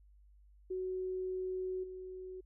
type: tone with level steps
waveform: sine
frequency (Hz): 371.6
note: F#4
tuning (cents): +7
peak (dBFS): -35 / -43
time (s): 0.7-2.41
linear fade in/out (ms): 10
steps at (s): 1.83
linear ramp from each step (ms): 10
effects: added 50 Hz sine -59 dBFS peak until 2.45 s